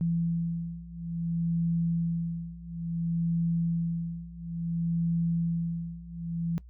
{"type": "beating tone pair", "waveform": "sine", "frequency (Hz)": [167.7, 168.28], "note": ["E3", "E3"], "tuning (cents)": [30, 36], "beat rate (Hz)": 0.58, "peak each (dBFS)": [-31, -29], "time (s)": [0.01, 6.58], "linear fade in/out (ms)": 0, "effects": ["noise-tail reverb RT60 0.1 s tail -21 dB re dry", "added 60 Hz sine -46 dBFS peak until 6.69 s"]}